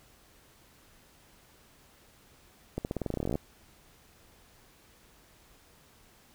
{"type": "accelerating click train", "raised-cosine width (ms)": 2, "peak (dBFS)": -18, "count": 18, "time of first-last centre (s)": [2.78, 3.355], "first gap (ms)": 69, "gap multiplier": 0.9, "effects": ["pink hiss -60 dBFS RMS until 6.34 s"]}